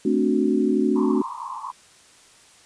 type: chord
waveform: sine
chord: D dominant seventh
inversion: second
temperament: equal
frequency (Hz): 220 / 261.6 / 293.7 / 370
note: A3 / C4 / D4 / F#4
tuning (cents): 0 / 0 / 0 / 0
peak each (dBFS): -23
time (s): 0.05-1.22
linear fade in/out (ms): 5
type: band-pass noise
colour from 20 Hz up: pink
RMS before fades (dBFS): -33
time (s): 0.95-1.72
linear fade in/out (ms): 20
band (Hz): 910 to 1100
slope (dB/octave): 96
effects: white hiss -52 dBFS RMS until 2.65 s + resampled to 22050 Hz